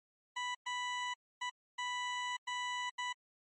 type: tone bursts at uneven times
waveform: 20% pulse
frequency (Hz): 987.8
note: B5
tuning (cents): 0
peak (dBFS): -31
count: 6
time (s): 0.36-0.55 / 0.66-1.14 / 1.41-1.5 / 1.78-2.37 / 2.47-2.9 / 2.98-3.13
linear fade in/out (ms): 10
effects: low-pass 7000 Hz 12 dB/octave + MP3 32 kbps